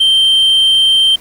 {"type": "tone", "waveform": "sine", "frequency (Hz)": 3136, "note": "G7", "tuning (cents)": 0, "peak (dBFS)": -4, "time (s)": [0, 1.16], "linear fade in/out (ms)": 10, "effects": ["tanh soft clip ceiling -6 dBFS", "pink hiss -40 dBFS RMS until 1.2 s"]}